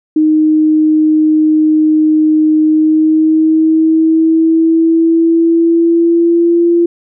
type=tone with pitch glide; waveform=sine; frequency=310 to 342 Hz; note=D#4 to F4; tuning=-6 to -36 cents; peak=-6 dBFS; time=0.16-6.86 s; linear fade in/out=5 ms; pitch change=+170 cents; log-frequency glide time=2.61-6.67 s; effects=none